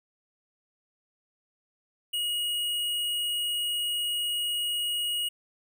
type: tone with hard clipping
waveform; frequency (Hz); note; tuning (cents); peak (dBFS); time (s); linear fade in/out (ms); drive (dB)
sine; 2888; F#7; -43; -28; 2.13-5.29; 10; 15
effects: none